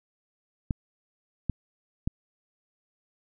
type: clicks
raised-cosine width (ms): 5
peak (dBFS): -14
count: 3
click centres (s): 0.708 / 1.497 / 2.075
effects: none